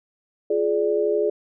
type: chord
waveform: sine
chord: D diminished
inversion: first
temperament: equal with one note detuned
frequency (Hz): 349.2 / 421.3 / 587.3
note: F4 / Ab4 / D5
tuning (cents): 0 / +25 / 0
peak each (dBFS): -26 / -20 / -25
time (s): 0.5-1.3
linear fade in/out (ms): 5
effects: none